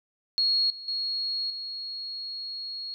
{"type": "tone with level steps", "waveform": "sine", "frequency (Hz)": 4308, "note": "C8", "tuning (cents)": 50, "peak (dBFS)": [-21, -38, -27, -33], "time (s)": [0.38, 2.94], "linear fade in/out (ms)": 0, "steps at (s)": [0.7, 0.88, 1.5], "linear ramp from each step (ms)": 2, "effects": []}